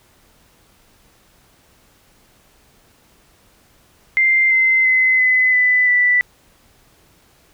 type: tone with pitch steps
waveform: sine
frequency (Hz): 2092 / 2068 / 2044 / 2021 / 1997.5 / 1974.6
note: C7 / C7 / C7 / B6 / B6 / B6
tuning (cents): -1 / -21 / -41 / +39 / +19 / -1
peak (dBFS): -11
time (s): 4.17-6.21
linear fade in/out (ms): 0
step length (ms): 340
effects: pink hiss -54 dBFS RMS until 7.53 s